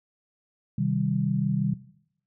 sine chord, C minor, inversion none, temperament just, 130.81 / 156.98 / 196.22 Hz, C3 / Eb3 / G3, 0 / +16 / +2 cents, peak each -27 dBFS, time 0.78-1.74 s, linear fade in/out 5 ms, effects noise-tail reverb RT60 0.7 s tail -17 dB re dry

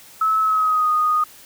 sine tone with pitch glide, 1298 to 1238 Hz, E6 to D#6, -27 to -9 cents, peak -15 dBFS, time 0.21-1.24 s, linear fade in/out 5 ms, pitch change -82 cents, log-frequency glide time 0.4-0.9 s, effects white hiss -45 dBFS RMS until 1.45 s

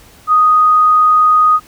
sine tone, 1244.5 Hz, D#6, in tune, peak -6 dBFS, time 0.27-1.6 s, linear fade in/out 50 ms, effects pink hiss -43 dBFS RMS until 1.67 s

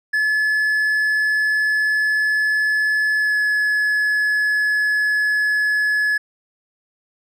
triangle tone with pitch glide, 1717 to 1704.2 Hz, A6 to G#6, -43 to +44 cents, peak -14 dBFS, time 0.13-6.18 s, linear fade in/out 10 ms, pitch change -13 cents, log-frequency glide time 3.16-3.36 s, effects none

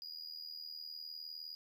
triangle tone with amplitude modulation, 4887 Hz, D#8, 32 cents flat, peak -40 dBFS, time 0.02-1.55 s, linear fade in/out 0 ms, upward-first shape sine, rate 79.7 Hz, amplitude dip 80%, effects none

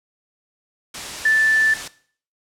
sine tone in noise, 1760 Hz, A6, in tune, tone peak -13 dBFS, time 1.25-1.74 s, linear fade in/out 5 ms, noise white, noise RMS -30 dBFS, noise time 0.94-1.88 s, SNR +14 dB, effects noise-tail reverb RT60 0.5 s tail -17 dB re dry + low-pass 8000 Hz 12 dB/octave

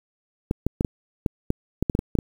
clicks, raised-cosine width 3 ms, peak -8 dBFS, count 12, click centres 0.511 / 0.666 / 0.809 / 0.848 / 1.262 / 1.504 / 1.826 / 1.898 / 1.951 / 1.991 / 2.153 / 2.188 s, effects 7-bit

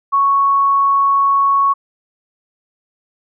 sine tone, 1108.7 Hz, C#6, in tune, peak -10 dBFS, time 0.12-1.74 s, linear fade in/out 20 ms, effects none

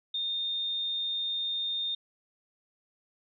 sine tone, 3647 Hz, A#7, 39 cents flat, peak -29 dBFS, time 0.14-1.95 s, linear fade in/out 5 ms, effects none

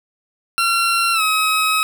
20% pulse tone with pitch glide, 1366 to 1274.5 Hz, F6 to D#6, -39 to +41 cents, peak -10 dBFS, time 0.58-1.83 s, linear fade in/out 0 ms, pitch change -120 cents, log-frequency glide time 1.13-1.22 s, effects none

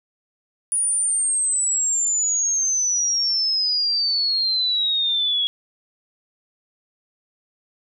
sine exponential sweep, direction down, 9730 to 3322 Hz, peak -18 dBFS, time 0.72-5.47 s, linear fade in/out 0 ms, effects none

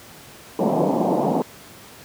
pink band-pass noise, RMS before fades -20 dBFS, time 0.59-1.42 s, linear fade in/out 0 ms, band 160 to 910 Hz, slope 48 dB/octave, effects pink hiss -43 dBFS RMS until 2.04 s + high-pass 100 Hz 12 dB/octave

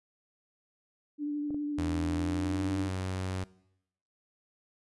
sine tone with vibrato, 293.7 Hz, D4, in tune, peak -30 dBFS, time 1.18-2.9 s, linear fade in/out 50 ms, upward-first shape sine, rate 12 Hz, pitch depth 17 cents each way
clicks, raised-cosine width 2 ms, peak -30 dBFS, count 2, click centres 1.506 / 1.545 s
sawtooth tone with pitch glide, 83.2 to 93.39 Hz, E2 to F#2, +17 to +17 cents, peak -28 dBFS, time 1.78-3.44 s, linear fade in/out 5 ms, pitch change +200 cents, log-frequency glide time 2.08-2.7 s
effects noise-tail reverb RT60 0.8 s tail -21 dB re dry + resampled to 24000 Hz

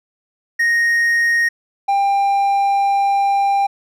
triangle tone pair in turn, 1864.7 / 795.4 Hz, A#6 / G5, 0 / +25 cents, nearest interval octave + minor third, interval 1475 cents, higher first, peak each -11 / -11 dBFS, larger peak neither, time 0.59-1.49 / 1.88-3.67 s, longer second, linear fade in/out 10 ms, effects none

